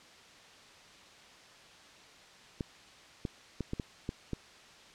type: clicks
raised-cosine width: 3 ms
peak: -21 dBFS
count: 7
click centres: 2.608 / 3.252 / 3.607 / 3.734 / 3.798 / 4.091 / 4.333 s
effects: white hiss -55 dBFS RMS until 4.94 s + low-pass 5000 Hz 12 dB/octave